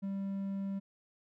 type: tone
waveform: triangle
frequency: 196 Hz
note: G3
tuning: in tune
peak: -32 dBFS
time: 0.02-0.8 s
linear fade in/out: 20 ms
effects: none